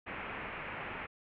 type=low-pass noise; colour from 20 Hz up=white; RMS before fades=-42 dBFS; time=0.06-1.07 s; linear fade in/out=20 ms; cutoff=2600 Hz; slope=48 dB/octave; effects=none